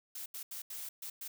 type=noise bursts at uneven times; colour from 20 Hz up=blue; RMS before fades=-43 dBFS; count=6; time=0.15-0.26 / 0.34-0.43 / 0.51-0.62 / 0.7-0.89 / 1.02-1.1 / 1.21-1.28 s; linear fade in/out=5 ms; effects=none